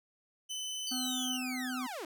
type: tone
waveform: 25% pulse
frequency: 3025 Hz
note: F#7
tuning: 38 cents sharp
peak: -33 dBFS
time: 0.49-1.38 s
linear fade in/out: 20 ms
type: linear sweep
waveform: sawtooth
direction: down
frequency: 4651 to 290 Hz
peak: -35 dBFS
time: 0.87-2.05 s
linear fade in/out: 2 ms
type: harmonic tone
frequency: 254.5 Hz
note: C4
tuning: 48 cents flat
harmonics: 1 / 3 / 5 / 6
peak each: -36 / -46 / -50 / -52 dBFS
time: 0.91-1.87 s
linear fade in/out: 10 ms
effects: none